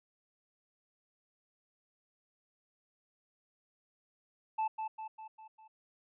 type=tone with echo; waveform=triangle; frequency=876 Hz; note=A5; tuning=8 cents flat; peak=-28 dBFS; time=4.58-4.68 s; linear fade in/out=10 ms; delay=200 ms; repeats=5; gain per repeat=-5 dB; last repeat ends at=5.68 s; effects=resampled to 8000 Hz